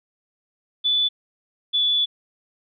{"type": "tone pair in turn", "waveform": "sine", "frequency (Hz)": [3477, 3449], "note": ["A7", "A7"], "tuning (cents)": [-21, -35], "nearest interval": "unison", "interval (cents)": 14, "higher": "first", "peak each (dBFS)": -17, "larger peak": "neither", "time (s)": [[0.84, 1.09], [1.73, 2.06]], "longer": "second", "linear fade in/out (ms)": 20, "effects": []}